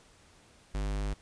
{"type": "tone", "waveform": "square", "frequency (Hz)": 50.4, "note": "G1", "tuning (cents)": 49, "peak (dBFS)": -31, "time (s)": [0.74, 1.14], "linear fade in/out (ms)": 10, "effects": ["pink hiss -60 dBFS RMS until 1.21 s", "resampled to 22050 Hz"]}